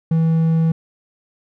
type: tone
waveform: triangle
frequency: 162.6 Hz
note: E3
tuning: 23 cents flat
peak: -11 dBFS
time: 0.11-0.72 s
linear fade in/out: 5 ms
effects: none